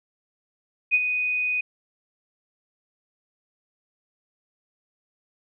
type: tone with ADSR envelope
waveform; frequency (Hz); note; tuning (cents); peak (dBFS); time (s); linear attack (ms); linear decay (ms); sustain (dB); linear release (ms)
sine; 2489; D#7; 0; -14; 0.91-1.61; 33; 43; -8; 6
effects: none